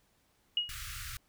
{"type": "tone with exponential decay", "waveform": "sine", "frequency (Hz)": 2888, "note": "F#7", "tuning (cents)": -43, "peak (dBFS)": -24, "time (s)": [0.57, 0.79], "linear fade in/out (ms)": 2, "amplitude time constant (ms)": 47}
{"type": "band-stop noise", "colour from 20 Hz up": "pink", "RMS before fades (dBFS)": -42, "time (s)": [0.69, 1.17], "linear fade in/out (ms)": 2, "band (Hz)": [120, 1200], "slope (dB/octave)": 96}
{"effects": ["pink hiss -71 dBFS RMS until 1.28 s"]}